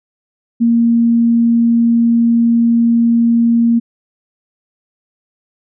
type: tone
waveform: sine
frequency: 233 Hz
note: A#3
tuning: 1 cent flat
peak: -8 dBFS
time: 0.6-3.8 s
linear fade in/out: 20 ms
effects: none